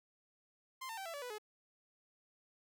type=tone with pitch steps; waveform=sawtooth; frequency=1046 / 900.1 / 774.6 / 666.6 / 573.6 / 493.6 / 424.8 Hz; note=C6 / A5 / G5 / E5 / D5 / B4 / G#4; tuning=-1 / +39 / -21 / +19 / -41 / -1 / +39 cents; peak=-39 dBFS; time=0.81-1.384 s; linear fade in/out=10 ms; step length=82 ms; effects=none